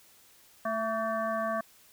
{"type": "harmonic tone with a mistuned harmonic", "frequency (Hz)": 221.6, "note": "A3", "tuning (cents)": 13, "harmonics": [1, 3, 5, 7, 8], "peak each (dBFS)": [-37, -31, -33, -40, -42], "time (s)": [0.65, 1.61], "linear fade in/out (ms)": 5, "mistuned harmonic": 5, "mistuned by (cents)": 49, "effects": ["white hiss -59 dBFS RMS until 1.92 s"]}